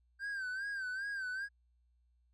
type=tone with vibrato; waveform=triangle; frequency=1568 Hz; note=G6; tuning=in tune; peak=-35 dBFS; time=0.19-1.49 s; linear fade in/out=50 ms; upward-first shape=sine; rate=2.5 Hz; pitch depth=90 cents each way; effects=added 60 Hz sine -69 dBFS peak until 2.33 s + resampled to 24000 Hz